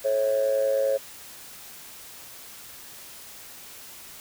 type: tone with amplitude modulation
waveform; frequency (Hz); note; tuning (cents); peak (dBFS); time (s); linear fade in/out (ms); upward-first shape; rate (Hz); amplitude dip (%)
sine; 544; C#5; -33; -16; 0.04-0.98; 20; sine; 110; 75
effects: tanh soft clip ceiling -15 dBFS + white hiss -44 dBFS RMS until 4.2 s